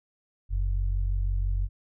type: tone pair together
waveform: sine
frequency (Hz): 46.08 / 92.1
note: F#1 / F#2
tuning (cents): -6 / -7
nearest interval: octave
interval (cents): 1199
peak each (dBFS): -24 / -32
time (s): 0.49-1.69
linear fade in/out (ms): 50
effects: none